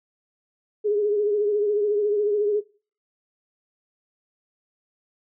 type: tone with vibrato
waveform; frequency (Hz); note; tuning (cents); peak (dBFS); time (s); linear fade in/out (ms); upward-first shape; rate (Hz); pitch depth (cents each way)
sine; 415.3; G#4; 0; -19; 0.84-2.61; 20; sine; 14; 46
effects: noise-tail reverb RT60 0.4 s tail -20 dB re dry